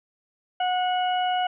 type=harmonic tone; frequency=731 Hz; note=F#5; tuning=21 cents flat; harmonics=1 / 2 / 3 / 4; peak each=-22 / -33 / -40 / -32 dBFS; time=0.6-1.47 s; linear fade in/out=5 ms; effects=none